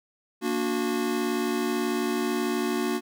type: chord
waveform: square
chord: Bb augmented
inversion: none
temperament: just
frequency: 233.1 / 291.4 / 364.2 Hz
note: Bb3 / D4 / F#4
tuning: 0 / -13 / -27 cents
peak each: -30 / -31 / -29 dBFS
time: 0.41-3.01 s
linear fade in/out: 50 ms
effects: none